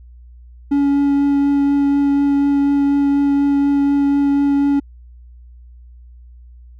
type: tone with vibrato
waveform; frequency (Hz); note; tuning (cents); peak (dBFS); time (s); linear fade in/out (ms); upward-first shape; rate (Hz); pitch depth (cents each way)
triangle; 282; C#4; +30; -10; 0.71-4.8; 10; triangle; 4.1; 10
effects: added 60 Hz sine -38 dBFS peak until 6.79 s